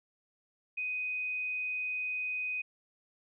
sine tone, 2500 Hz, D#7, 8 cents sharp, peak -32 dBFS, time 0.77-2.62 s, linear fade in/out 10 ms, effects none

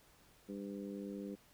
harmonic tone, 100 Hz, G2, 35 cents sharp, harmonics 2 / 3 / 4 / 5, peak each -44 / -47 / -49 / -51 dBFS, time 0.48-1.36 s, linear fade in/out 20 ms, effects pink hiss -66 dBFS RMS until 1.53 s

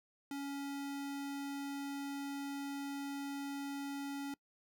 square tone, 280 Hz, C#4, 18 cents sharp, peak -40 dBFS, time 0.31-4.34 s, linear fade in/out 2 ms, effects noise-tail reverb RT60 0.1 s tail -24 dB re dry

